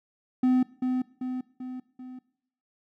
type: tone with echo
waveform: triangle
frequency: 254.5 Hz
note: C4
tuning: 48 cents flat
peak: -17 dBFS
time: 0.43-0.63 s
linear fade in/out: 5 ms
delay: 390 ms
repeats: 4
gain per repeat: -5 dB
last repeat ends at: 2.19 s
effects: noise-tail reverb RT60 0.7 s tail -20 dB re dry